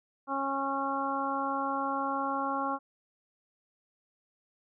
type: harmonic tone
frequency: 273.9 Hz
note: C#4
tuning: 21 cents flat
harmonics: 1 / 2 / 3 / 4 / 5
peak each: -36 / -38 / -34 / -33 / -37 dBFS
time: 0.27-2.79 s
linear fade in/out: 50 ms
effects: none